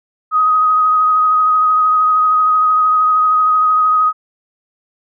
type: tone with vibrato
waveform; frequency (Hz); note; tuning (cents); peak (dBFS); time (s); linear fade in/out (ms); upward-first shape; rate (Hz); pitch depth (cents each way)
sine; 1256; D#6; +16; -9; 0.31-4.13; 50; triangle; 13; 19
effects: none